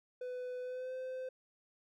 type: tone with pitch glide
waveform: triangle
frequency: 500 to 515.2 Hz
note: B4 to C5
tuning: +21 to -27 cents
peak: -37 dBFS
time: 0.21-1.29 s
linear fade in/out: 5 ms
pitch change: +52 cents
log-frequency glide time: 0.61-0.94 s
effects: none